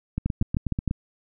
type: two click trains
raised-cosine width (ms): 5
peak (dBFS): -13 / -11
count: 7 / 5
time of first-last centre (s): 0.18-0.911 / 0.26-0.877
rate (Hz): 8.21 / 6.48
effects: none